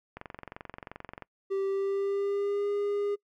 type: click train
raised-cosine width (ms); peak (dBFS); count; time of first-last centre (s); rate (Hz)
0.5; -25; 25; 0.17-1.223; 22.8
type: tone with pitch glide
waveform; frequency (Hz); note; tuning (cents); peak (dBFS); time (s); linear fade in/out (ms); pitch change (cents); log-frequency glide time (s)
triangle; 390 to 407.7; G4 to G#4; -9 to -32; -25; 1.5-3.16; 20; +77; 1.67-2.69
effects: noise-tail reverb RT60 0.1 s tail -24 dB re dry